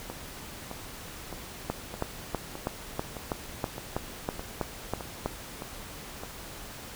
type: two click trains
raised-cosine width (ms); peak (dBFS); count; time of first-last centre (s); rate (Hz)
1; -23 / -14; 11 / 12; 0.1-6.235 / 1.7-5.26; 1.63 / 3.09
effects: pink hiss -43 dBFS RMS until 6.95 s